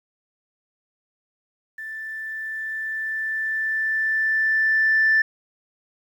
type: tone with level ramp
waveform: sine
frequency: 1765 Hz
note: A6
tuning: 5 cents sharp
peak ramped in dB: -31 to -13 dBFS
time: 1.78-5.22 s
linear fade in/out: 5 ms
effects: tanh soft clip ceiling -11 dBFS + 9-bit